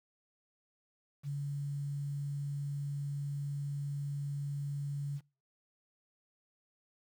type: tone with quantisation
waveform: sine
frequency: 142.4 Hz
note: C#3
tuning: 47 cents sharp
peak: -34 dBFS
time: 1.23-5.21 s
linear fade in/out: 50 ms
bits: 10
effects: noise-tail reverb RT60 0.4 s tail -26 dB re dry